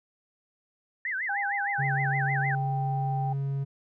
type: tone with vibrato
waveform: sine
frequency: 1770 Hz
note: A6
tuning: 10 cents sharp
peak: -28 dBFS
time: 1.05-2.55 s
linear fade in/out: 2 ms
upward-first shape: sine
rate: 6.5 Hz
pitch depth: 280 cents each way
type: tone with pitch glide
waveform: sine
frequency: 805 to 787.1 Hz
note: G5 to G5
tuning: +46 to +7 cents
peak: -30 dBFS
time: 1.29-3.33 s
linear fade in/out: 5 ms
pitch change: -39 cents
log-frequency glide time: 1.77-1.9 s
type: tone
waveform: triangle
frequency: 138 Hz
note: C#3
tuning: 7 cents flat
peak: -25 dBFS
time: 1.78-3.65 s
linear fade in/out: 20 ms
effects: none